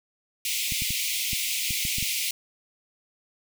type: high-pass noise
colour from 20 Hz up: pink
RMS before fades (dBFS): -28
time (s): 0.45-2.31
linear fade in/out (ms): 2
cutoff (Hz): 2100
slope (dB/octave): 96
type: clicks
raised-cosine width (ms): 5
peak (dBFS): -22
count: 8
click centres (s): 0.722 / 0.821 / 0.906 / 1.332 / 1.707 / 1.852 / 1.984 / 2.027
effects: none